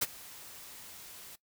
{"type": "noise with ADSR envelope", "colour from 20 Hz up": "white", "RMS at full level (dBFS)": -27, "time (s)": [0.01, 1.36], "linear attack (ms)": 13, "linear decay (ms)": 32, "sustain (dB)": -22, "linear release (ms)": 11, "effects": ["noise-tail reverb RT60 0.1 s tail -19 dB re dry"]}